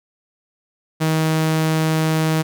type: tone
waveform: sawtooth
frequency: 158.5 Hz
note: D#3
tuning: 32 cents sharp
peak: -12 dBFS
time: 1-2.43 s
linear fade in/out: 20 ms
effects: none